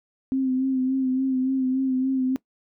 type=tone with vibrato; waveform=sine; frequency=261.6 Hz; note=C4; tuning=in tune; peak=-20 dBFS; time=0.32-2.36 s; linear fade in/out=0 ms; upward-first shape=sine; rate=3.5 Hz; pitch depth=34 cents each way; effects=noise-tail reverb RT60 0.1 s tail -20 dB re dry